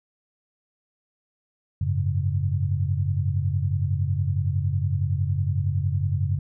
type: chord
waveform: sine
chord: F# suspended second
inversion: none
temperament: equal with one note detuned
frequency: 92.5 / 103.35 / 138.59 Hz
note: F#2 / G#2 / C#3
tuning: 0 / -8 / 0 cents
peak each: -24 / -27 / -26 dBFS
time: 1.81-6.39 s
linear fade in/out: 5 ms
effects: none